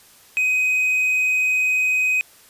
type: tone with vibrato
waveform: triangle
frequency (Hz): 2514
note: D#7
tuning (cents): +17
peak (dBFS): -15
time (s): 0.37-2.21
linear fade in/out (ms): 0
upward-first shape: sine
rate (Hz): 20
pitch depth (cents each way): 12
effects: white hiss -50 dBFS RMS until 2.49 s + resampled to 32000 Hz